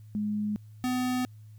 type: tone pair in turn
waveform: sine / square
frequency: 209.6 / 251.8 Hz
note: G#3 / B3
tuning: +16 / +34 cents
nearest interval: minor third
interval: 318 cents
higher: second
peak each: -27 dBFS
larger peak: neither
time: 0.15-0.56 / 0.84-1.25 s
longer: neither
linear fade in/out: 0 ms
effects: added 107 Hz sine -46 dBFS peak until 1.58 s + white hiss -70 dBFS RMS until 1.58 s